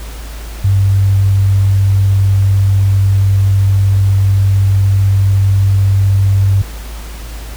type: tone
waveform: sine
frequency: 98 Hz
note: G2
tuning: in tune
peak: -7 dBFS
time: 0.64-6.62 s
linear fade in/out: 5 ms
effects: added 54 Hz sine -24 dBFS peak until 7.56 s + pink hiss -33 dBFS RMS until 7.56 s